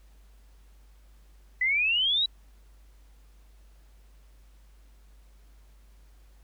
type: exponential sweep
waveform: sine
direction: up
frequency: 1975.5 to 3951 Hz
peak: -22 dBFS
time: 1.61-2.26 s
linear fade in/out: 5 ms
effects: added 50 Hz sine -52 dBFS peak until 6.43 s + pink hiss -66 dBFS RMS until 6.43 s